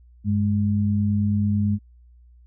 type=tone pair together; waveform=sine; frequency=98.38 / 207.5 Hz; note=G2 / G#3; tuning=+7 / -1 cents; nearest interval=octave + minor second; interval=1292 cents; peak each=-21 dBFS; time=0.24-1.79 s; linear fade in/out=50 ms; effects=added 60 Hz sine -48 dBFS peak until 2.46 s